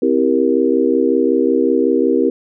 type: chord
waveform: sine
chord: C dominant seventh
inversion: none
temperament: just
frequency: 261.6 / 327 / 392.4 / 470.9 Hz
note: C4 / E4 / G4 / Bb4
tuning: 0 / -14 / +2 / +18 cents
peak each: -17 dBFS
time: 0.02-2.3 s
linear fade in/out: 5 ms
effects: none